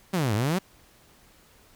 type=exponential two-way sweep; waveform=sawtooth; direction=down then up; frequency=200.3 to 99.2 to 200.3 Hz; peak=-19 dBFS; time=0.13-0.59 s; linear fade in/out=10 ms; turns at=0.34 s; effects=pink hiss -57 dBFS RMS until 1.75 s